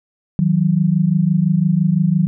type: tone pair together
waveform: sine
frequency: 159.09 / 185 Hz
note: D#3 / F#3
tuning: +39 / 0 cents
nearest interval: minor third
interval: 261 cents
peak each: -15 dBFS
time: 0.39-2.27 s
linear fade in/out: 0 ms
effects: none